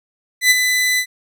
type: tone with ADSR envelope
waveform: sawtooth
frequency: 2002 Hz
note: B6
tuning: 23 cents sharp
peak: -4 dBFS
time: 0.41-1.06 s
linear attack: 95 ms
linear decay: 27 ms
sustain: -7 dB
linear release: 73 ms
effects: none